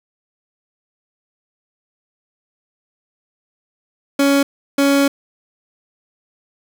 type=tone bursts at uneven times; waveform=30% pulse; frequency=279.3 Hz; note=C#4; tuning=13 cents sharp; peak=-9 dBFS; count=2; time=4.19-4.43 / 4.78-5.08 s; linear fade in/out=5 ms; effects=none